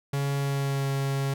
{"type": "tone with pitch glide", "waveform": "45% pulse", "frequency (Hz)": [140, 137.36], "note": ["C#3", "C#3"], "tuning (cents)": [18, -15], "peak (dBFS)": -25, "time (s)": [0.13, 1.34], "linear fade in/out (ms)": 5, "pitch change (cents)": -33, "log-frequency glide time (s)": [0.36, 0.88], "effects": []}